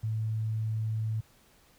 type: tone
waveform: sine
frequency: 110 Hz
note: A2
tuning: in tune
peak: -28 dBFS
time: 0.03-1.21 s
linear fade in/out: 10 ms
effects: pink hiss -62 dBFS RMS until 1.78 s